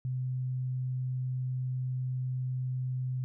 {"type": "tone", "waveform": "sine", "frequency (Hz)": 128, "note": "C3", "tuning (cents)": -38, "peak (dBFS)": -30, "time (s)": [0.05, 3.24], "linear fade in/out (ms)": 0, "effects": []}